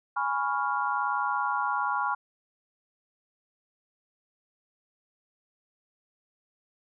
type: chord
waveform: sine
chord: C# dominant seventh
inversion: second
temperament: equal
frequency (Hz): 830.6 / 987.8 / 1108.7 / 1396.9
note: G#5 / B5 / C#6 / E#6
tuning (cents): 0 / 0 / 0 / 0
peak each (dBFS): -31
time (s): 0.16-2.15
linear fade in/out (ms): 10
effects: none